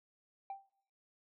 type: tone with exponential decay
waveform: sine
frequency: 784 Hz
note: G5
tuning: in tune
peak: -35 dBFS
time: 0.5-0.68 s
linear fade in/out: 2 ms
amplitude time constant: 37 ms
effects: noise-tail reverb RT60 0.7 s tail -24 dB re dry + tanh soft clip ceiling -37 dBFS